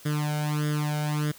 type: tone with flanger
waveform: sawtooth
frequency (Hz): 150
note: D3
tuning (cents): +37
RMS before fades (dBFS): -27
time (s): 0.05-1.32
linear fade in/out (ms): 10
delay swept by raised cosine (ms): 0.59 to 1.35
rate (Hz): 1.6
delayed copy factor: +0.9
effects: white hiss -50 dBFS RMS until 1.38 s